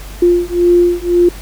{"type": "beating tone pair", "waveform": "sine", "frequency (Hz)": [349.2, 351.1], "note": ["F4", "F4"], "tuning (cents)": [0, 9], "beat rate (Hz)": 1.9, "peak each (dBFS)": -11, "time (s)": [0.22, 1.29], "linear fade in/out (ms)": 5, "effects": ["added 49 Hz sine -28 dBFS peak until 1.41 s", "pink hiss -35 dBFS RMS until 1.41 s"]}